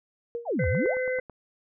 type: tone with exponential decay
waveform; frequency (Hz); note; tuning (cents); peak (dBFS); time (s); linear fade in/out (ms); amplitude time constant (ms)
sine; 470.9; A#4; +18; -26; 0.35-0.57; 0; 46
type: exponential two-way sweep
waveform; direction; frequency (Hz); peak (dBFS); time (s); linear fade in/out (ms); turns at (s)
sine; down then up; 951 to 73.42 to 951; -24; 0.45-0.95; 50; 0.68
type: harmonic tone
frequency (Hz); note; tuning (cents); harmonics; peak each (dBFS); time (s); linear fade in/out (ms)
510; C5; -44; 1 / 3 / 4; -26 / -36 / -33; 0.59-1.2; 5
type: click train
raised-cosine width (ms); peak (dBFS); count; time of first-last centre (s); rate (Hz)
1; -29; 7; 0.64-1.297; 9.13
effects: none